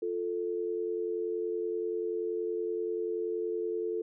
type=tone pair together; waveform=sine; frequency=350.5 / 441 Hz; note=F4 / A4; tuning=+6 / +4 cents; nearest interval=major third; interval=398 cents; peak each=-34 / -32 dBFS; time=0.02-4.02 s; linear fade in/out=5 ms; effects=none